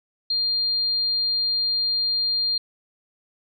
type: tone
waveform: sine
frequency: 4200 Hz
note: C8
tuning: 6 cents sharp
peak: -20 dBFS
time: 0.3-2.58 s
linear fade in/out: 5 ms
effects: none